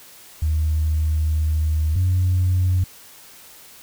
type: tone pair in turn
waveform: sine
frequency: 77.78 / 91.25 Hz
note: D#2 / F#2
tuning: 0 / -24 cents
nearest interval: minor third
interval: 276 cents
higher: second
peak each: -16 / -14 dBFS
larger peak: second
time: 0.42-1.96 / 1.96-2.84 s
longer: first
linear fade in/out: 5 ms
effects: tanh soft clip ceiling -12 dBFS + white hiss -45 dBFS RMS until 3.82 s